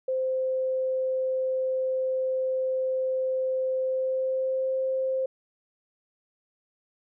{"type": "tone with pitch glide", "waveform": "sine", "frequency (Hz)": [520, 525.1], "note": ["C5", "C5"], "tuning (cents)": [-11, 6], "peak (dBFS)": -24, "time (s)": [0.08, 5.26], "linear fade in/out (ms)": 5, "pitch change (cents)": 17, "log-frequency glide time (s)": [3.81, 4.75], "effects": []}